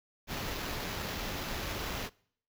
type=noise with sample-and-hold; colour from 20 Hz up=pink; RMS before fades=-37 dBFS; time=0.27-2.1 s; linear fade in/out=50 ms; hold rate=8820 Hz; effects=noise-tail reverb RT60 0.6 s tail -24 dB re dry